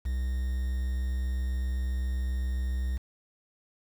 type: tone with quantisation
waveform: triangle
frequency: 63.8 Hz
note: C2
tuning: 43 cents flat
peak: -25 dBFS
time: 0.05-2.98 s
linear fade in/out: 10 ms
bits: 8
effects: none